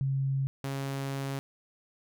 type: tone pair in turn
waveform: sine / sawtooth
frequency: 135.6 / 137.02 Hz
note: C#3 / C#3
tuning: -38 / -20 cents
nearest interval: unison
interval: 18 cents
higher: second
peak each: -26 / -28 dBFS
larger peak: first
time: 0.01-0.47 / 0.64-1.39 s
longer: second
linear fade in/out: 0 ms
effects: none